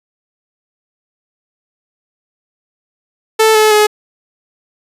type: tone with pitch steps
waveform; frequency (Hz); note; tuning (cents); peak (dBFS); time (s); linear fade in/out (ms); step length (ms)
sawtooth; 440 / 431.2 / 422.6; A4 / A4 / G#4; 0 / -35 / +30; -3; 3.39-3.87; 10; 160
effects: resampled to 32000 Hz